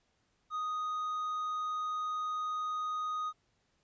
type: tone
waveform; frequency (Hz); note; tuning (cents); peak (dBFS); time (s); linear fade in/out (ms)
triangle; 1244.5; D#6; 0; -31; 0.5-3.33; 50
effects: pink hiss -75 dBFS RMS until 3.83 s + resampled to 16000 Hz